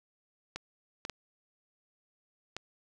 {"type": "clicks", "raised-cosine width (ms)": 0.2, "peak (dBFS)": -20, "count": 4, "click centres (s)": [0.56, 1.051, 1.097, 2.566], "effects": []}